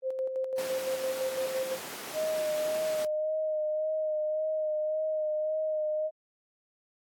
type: tone with tremolo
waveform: sine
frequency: 523.3 Hz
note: C5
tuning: in tune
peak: -27 dBFS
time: 0.02-1.78 s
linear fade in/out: 50 ms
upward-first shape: square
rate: 5.9 Hz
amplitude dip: 45%
type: noise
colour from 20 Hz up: pink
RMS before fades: -39 dBFS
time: 0.58-3.05 s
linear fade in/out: 2 ms
type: tone with vibrato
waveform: sine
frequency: 619 Hz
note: D#5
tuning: 9 cents flat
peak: -27 dBFS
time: 2.13-6.11 s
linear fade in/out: 50 ms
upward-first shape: sine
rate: 1.8 Hz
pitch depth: 20 cents each way
effects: high-pass 300 Hz 12 dB/octave + AAC 64 kbps